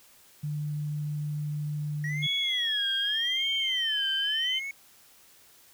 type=tone; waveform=sine; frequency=148.9 Hz; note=D3; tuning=24 cents sharp; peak=-29 dBFS; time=0.43-2.27 s; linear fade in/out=10 ms
type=tone with vibrato; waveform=triangle; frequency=1874 Hz; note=A#6; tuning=9 cents sharp; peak=-31 dBFS; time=2.04-4.71 s; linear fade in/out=2 ms; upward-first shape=sine; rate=0.84 Hz; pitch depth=290 cents each way
type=tone with pitch glide; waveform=sine; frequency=3368 to 3071 Hz; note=G#7 to G7; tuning=+24 to -36 cents; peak=-26 dBFS; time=2.22-4.6 s; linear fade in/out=20 ms; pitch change=-160 cents; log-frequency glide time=2.39-3.98 s
effects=white hiss -57 dBFS RMS until 5.73 s